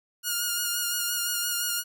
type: tone with vibrato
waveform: 5% pulse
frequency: 1426 Hz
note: F6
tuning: 36 cents sharp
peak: -15 dBFS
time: 0.23-1.84 s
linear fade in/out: 50 ms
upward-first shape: sine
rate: 5.8 Hz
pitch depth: 28 cents each way
effects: none